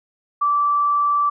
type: tone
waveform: sine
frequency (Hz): 1163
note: D6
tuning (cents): -17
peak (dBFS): -15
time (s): 0.41-1.3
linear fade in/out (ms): 10
effects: none